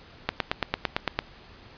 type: click train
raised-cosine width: 0.3 ms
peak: -7 dBFS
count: 9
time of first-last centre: 0.29-1.19 s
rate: 8.89 Hz
effects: pink hiss -50 dBFS RMS until 1.77 s + resampled to 11025 Hz